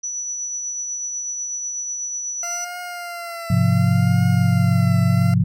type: tone with tremolo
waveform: sine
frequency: 5920 Hz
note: F#8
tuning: in tune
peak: -23 dBFS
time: 0.03-2.65 s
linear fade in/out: 10 ms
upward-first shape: triangle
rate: 8.1 Hz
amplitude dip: 30%
type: tone with vibrato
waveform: 20% pulse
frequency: 691 Hz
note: F5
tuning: 19 cents flat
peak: -24 dBFS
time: 2.43-5.34 s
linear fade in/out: 2 ms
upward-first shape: triangle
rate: 0.68 Hz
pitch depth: 60 cents each way
type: chord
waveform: sine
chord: F minor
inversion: first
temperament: just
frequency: 104.77 / 130.96 / 174.61 Hz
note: Ab2 / C3 / F3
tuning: +16 / +2 / 0 cents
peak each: -18 dBFS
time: 3.5-5.44 s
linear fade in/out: 5 ms
effects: none